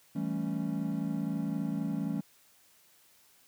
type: chord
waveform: triangle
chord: A dominant seventh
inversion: second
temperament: equal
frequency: 164.81 / 196 / 220 / 277.2 Hz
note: E3 / G3 / A3 / C#4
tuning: 0 / 0 / 0 / 0 cents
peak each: -34 dBFS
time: 0.15-2.21 s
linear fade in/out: 10 ms
effects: white hiss -63 dBFS RMS until 3.47 s + high-pass 60 Hz 12 dB/octave